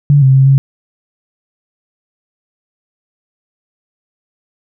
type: tone with pitch steps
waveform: sine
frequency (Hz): 143.7 / 132.9 / 134.2 / 136.4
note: D3 / C3 / C3 / C#3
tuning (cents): -37 / +27 / +44 / -28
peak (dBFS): -4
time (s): 0.1-0.58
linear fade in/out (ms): 0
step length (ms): 120
effects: none